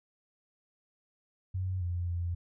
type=tone with pitch steps; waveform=sine; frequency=93 / 87.7 / 86.6 Hz; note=F#2 / F2 / F2; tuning=+9 / +8 / -14 cents; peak=-30 dBFS; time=1.54-2.35 s; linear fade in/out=10 ms; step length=270 ms; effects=none